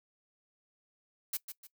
blue noise with echo, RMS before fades -34 dBFS, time 1.33-1.37 s, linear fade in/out 5 ms, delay 150 ms, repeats 2, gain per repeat -9 dB, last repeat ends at 1.67 s, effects noise-tail reverb RT60 0.1 s tail -20 dB re dry

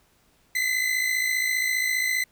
40% pulse tone pair together, 2016 / 2071 Hz, B6 / C7, +35 / -18 cents, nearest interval unison, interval 47 cents, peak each -23 / -27 dBFS, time 0.55-2.24 s, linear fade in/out 5 ms, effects pink hiss -63 dBFS RMS until 2.31 s

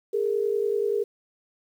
sine tone pair together, 409.5 / 460 Hz, G#4 / A#4, -24 / -23 cents, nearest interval major second, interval 201 cents, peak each -24 / -26 dBFS, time 0.13-1.04 s, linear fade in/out 10 ms, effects 9-bit

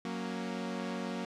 sawtooth chord, F# major, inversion none, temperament equal, 185 / 233.1 / 277.2 Hz, F#3 / A#3 / C#4, 0 / 0 / 0 cents, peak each -35 / -34 / -40 dBFS, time 0.05-1.25 s, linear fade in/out 2 ms, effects low-pass 6000 Hz 12 dB/octave

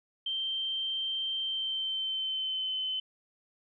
sine tone with pitch glide, 3136 to 3052 Hz, G7 to G7, 0 to -47 cents, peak -30 dBFS, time 0.26-3 s, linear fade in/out 5 ms, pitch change -47 cents, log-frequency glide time 1.39-2.75 s, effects none

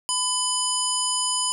harmonic tone, 1000 Hz, B5, 21 cents sharp, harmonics 1 / 3 / 5 / 7 / 9 / 10, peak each -29 / -29 / -29 / -29 / -29 / -29 dBFS, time 0.09-1.52 s, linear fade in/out 0 ms, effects 9-bit

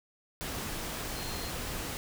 sine tone in noise, 4205 Hz, C8, 8 cents sharp, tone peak -44 dBFS, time 1.16-1.5 s, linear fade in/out 0 ms, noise pink, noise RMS -37 dBFS, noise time 0.41-1.97 s, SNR -10 dB, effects none

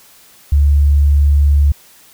sine tone, 71.9 Hz, D2, 36 cents flat, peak -7 dBFS, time 0.52-1.72 s, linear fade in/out 5 ms, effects white hiss -45 dBFS RMS until 2.13 s

